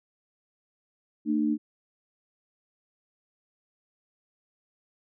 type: tone pair together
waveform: sine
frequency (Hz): 225.6 / 301.4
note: A3 / D4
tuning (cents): +44 / +45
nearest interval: perfect fourth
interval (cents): 501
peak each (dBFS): -26 / -25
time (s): 1.25-1.58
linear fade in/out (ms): 50
effects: none